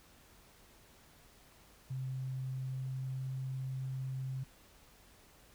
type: tone with pitch glide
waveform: sine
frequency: 130.81 to 131.64 Hz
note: C3 to C3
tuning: 0 to +11 cents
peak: -36 dBFS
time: 1.9-4.44 s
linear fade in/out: 10 ms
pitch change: +11 cents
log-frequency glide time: 2.63-3.33 s
effects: added 50 Hz sine -69 dBFS peak until 5.54 s + pink hiss -62 dBFS RMS until 5.54 s